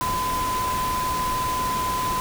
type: tone in noise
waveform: sine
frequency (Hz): 1013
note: B5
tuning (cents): +44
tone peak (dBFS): -23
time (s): 0.01-2.2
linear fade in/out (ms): 0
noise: pink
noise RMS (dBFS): -30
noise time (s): 0.01-2.2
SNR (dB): +4
effects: none